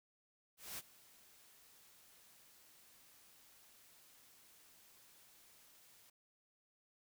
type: noise with ADSR envelope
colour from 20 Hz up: white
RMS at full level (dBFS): -45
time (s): 0.57-6.1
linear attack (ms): 210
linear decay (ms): 34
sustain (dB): -20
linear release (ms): 5
effects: none